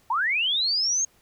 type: linear sweep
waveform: sine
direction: up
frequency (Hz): 858 to 6580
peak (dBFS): -21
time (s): 0.1-1.05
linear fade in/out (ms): 5
effects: pink hiss -61 dBFS RMS until 1.21 s